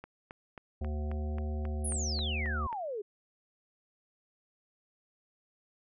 click train, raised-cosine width 0.5 ms, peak -29 dBFS, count 11, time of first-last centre 0.04-2.728 s, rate 3.72 Hz
harmonic tone, 75.1 Hz, D2, 39 cents sharp, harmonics 1 / 3 / 5 / 7 / 9 / 10, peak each -32 / -42 / -46 / -49 / -51 / -52 dBFS, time 0.81-2.67 s, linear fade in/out 5 ms
sine exponential sweep, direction down, 11000 to 392 Hz, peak -34 dBFS, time 1.84-3.02 s, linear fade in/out 10 ms
effects none

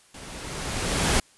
pink noise with level ramp, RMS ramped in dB -42 to -20 dBFS, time 0.14-1.2 s, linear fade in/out 5 ms, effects white hiss -57 dBFS RMS until 1.37 s + resampled to 24000 Hz

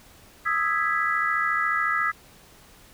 sine chord, E major seventh, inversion third, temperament equal, 1244.5 / 1318.5 / 1661.2 / 1975.5 Hz, D#6 / E6 / G#6 / B6, 0 / 0 / 0 / 0 cents, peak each -27 dBFS, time 0.45-2.12 s, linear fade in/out 20 ms, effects pink hiss -52 dBFS RMS until 2.93 s

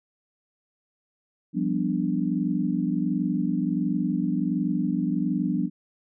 sine chord, G dominant seventh, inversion third, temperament equal, 174.61 / 196 / 246.9 / 293.7 Hz, F3 / G3 / B3 / D4, 0 / 0 / 0 / 0 cents, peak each -28 dBFS, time 1.53-5.7 s, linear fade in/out 50 ms, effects none

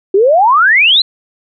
sine exponential sweep, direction up, 370 to 4186 Hz, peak -5 dBFS, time 0.14-1.02 s, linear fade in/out 5 ms, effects none

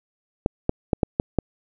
clicks, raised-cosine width 2 ms, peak -5 dBFS, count 6, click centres 0.461 / 0.694 / 0.932 / 1.032 / 1.199 / 1.387 s, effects none

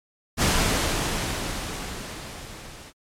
pink noise with level ramp, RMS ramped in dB -19 to -43 dBFS, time 0.37-2.93 s, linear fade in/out 50 ms, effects low-pass 10000 Hz 12 dB/octave + MP3 96 kbps

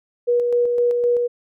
sine tone with tremolo, 482.4 Hz, B4, 41 cents flat, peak -14 dBFS, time 0.27-1.28 s, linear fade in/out 20 ms, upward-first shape square, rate 3.9 Hz, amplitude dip 30%, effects none

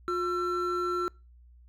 triangle tone pair together, 356.4 / 1346.8 Hz, F4 / E6, +35 / +37 cents, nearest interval octave + major seventh, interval 2302 cents, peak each -28 dBFS, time 0.08-1.08 s, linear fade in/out 0 ms, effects noise-tail reverb RT60 0.3 s tail -26 dB re dry + added 60 Hz sine -52 dBFS peak until 1.68 s

